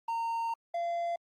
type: tone pair in turn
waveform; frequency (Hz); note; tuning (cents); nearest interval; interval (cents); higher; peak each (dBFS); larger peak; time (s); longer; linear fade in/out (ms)
triangle; 919 / 685.5; A#5 / F5; -25 / -32; perfect fourth; 507; first; -28; neither; 0.08-0.54 / 0.74-1.16; first; 5
effects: Opus 24 kbps

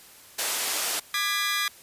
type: band-pass noise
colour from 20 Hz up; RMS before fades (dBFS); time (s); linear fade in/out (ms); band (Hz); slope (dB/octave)
white; -28; 0.38-1; 10; 390 to 12000; 12
type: chord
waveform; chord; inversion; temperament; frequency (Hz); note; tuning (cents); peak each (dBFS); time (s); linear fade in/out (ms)
20% pulse; G# diminished; second; just; 1196.1 / 1661.2 / 1993.5; D6 / G#6 / B6; +31 / 0 / +16; -24; 1.14-1.68; 2
effects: white hiss -50 dBFS RMS until 1.82 s + resampled to 32000 Hz

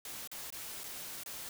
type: noise with dropouts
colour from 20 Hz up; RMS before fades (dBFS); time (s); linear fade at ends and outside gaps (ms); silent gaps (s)
white; -44; 0.05-1.49; 2; 0.275-0.315 / 0.504-0.524 / 0.836-0.839 / 1.235-1.26
effects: none

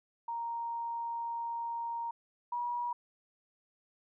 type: tone pair in turn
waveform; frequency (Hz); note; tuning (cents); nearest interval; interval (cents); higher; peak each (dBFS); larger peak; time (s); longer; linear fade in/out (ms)
sine; 932.3 / 962.4; A#5 / B5; 0 / -45; minor second; 55; second; -34 / -32; second; 0.28-2.11 / 2.52-2.93; first; 5
effects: none

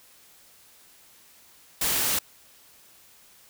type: noise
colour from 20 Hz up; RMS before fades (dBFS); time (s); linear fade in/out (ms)
white; -25; 1.81-2.19; 5
effects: white hiss -55 dBFS RMS until 3.49 s

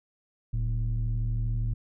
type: tone pair together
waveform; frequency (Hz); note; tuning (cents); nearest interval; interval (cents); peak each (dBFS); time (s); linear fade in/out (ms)
sine; 41.38 / 113.9; E1 / A#2; +7 / -40; octave + tritone; 1753; -26; 0.53-1.74; 10
effects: tanh soft clip ceiling -22 dBFS

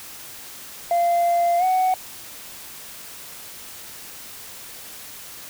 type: tone with pitch glide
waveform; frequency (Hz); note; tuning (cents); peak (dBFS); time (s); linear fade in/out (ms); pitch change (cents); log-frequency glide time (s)
sine; 691 to 744.9; F5 to F#5; -19 to +11; -14; 0.91-1.94; 2; +130; 1.58-1.64
effects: tanh soft clip ceiling -15 dBFS + white hiss -39 dBFS RMS until 5.49 s

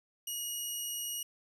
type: tone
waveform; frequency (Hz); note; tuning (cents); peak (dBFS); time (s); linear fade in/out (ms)
10% pulse; 2891; F#7; -41; -27; 0.27-1.23; 5
effects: resampled to 32000 Hz

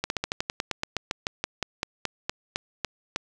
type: slowing click train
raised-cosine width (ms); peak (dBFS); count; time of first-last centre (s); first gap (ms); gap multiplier
0.2; -9; 21; 0.04-3.161; 61; 1.09
effects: none

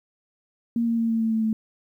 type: tone with pitch steps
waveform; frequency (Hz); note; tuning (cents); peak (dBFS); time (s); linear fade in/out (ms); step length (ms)
sine; 233.1 / 230.8 / 228.6 / 226.3 / 224.1 / 221.9 / 219.8; A#3 / A#3 / A#3 / A3 / A3 / A3 / A3; 0 / -17 / -34 / +49 / +32 / +15 / -2; -20; 0.76-1.53; 2; 110
effects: 10-bit

